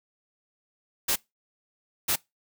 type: noise bursts at uneven times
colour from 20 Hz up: white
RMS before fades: -25 dBFS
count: 2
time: 1.08-1.16 / 2.08-2.16 s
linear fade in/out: 10 ms
effects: noise-tail reverb RT60 0.2 s tail -23 dB re dry